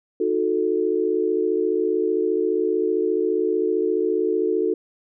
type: chord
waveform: sine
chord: D# diminished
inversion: none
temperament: equal with one note detuned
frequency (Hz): 311.1 / 364.9 / 440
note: D#4 / F#4 / A4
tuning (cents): 0 / -24 / 0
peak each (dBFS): -26 / -22 / -22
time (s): 0.2-4.74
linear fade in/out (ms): 5
effects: none